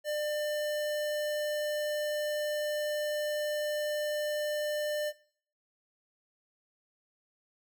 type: tone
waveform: square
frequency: 598 Hz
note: D5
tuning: 31 cents sharp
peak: -31 dBFS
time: 0.04-5.13 s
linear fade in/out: 50 ms
effects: noise-tail reverb RT60 0.5 s tail -18 dB re dry